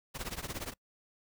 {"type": "noise with tremolo", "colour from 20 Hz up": "pink", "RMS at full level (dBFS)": -36, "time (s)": [0.14, 0.74], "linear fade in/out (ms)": 20, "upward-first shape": "triangle", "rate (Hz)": 17, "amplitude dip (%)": 95, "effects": ["noise-tail reverb RT60 0.1 s tail -24 dB re dry"]}